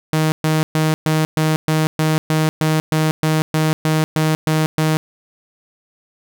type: tone bursts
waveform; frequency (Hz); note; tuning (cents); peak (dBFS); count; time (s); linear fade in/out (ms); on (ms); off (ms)
sawtooth; 156.6; D#3; +11; -10; 16; 0.13-4.97; 0; 190; 120
effects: none